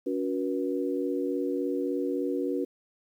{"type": "tone cluster", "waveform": "sine", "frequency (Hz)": [282, 365.4, 481.5], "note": ["C#4", "F#4", "B4"], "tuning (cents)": [30, -22, -44], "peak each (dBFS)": [-30, -31, -32], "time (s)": [0.06, 2.65], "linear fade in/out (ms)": 10, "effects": ["10-bit"]}